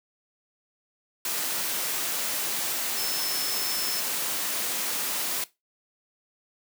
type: tone in noise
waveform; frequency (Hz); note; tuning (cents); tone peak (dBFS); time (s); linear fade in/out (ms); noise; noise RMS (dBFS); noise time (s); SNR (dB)
sine; 5274; E8; 0; -32; 2.97-4; 2; white; -29; 1.25-5.44; -6
effects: noise-tail reverb RT60 0.2 s tail -18 dB re dry + high-pass 200 Hz 12 dB/octave